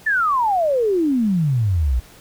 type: exponential sweep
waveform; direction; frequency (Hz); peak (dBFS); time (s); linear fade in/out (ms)
sine; down; 1804 to 57.2; -15; 0.06-2; 10
effects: pink hiss -46 dBFS RMS until 2.2 s